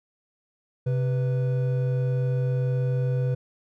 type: tone pair together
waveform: triangle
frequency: 130.82 / 493.9 Hz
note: C3 / B4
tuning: 0 / 0 cents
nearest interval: octave + major seventh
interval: 2300 cents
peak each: -20 / -30 dBFS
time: 0.86-3.35 s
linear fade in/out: 10 ms
effects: none